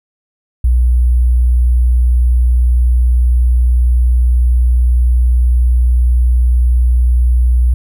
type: tone with sample-and-hold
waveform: sine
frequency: 60.9 Hz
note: B1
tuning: 24 cents flat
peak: -7 dBFS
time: 0.64-7.74 s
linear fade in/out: 5 ms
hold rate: 11025 Hz
effects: none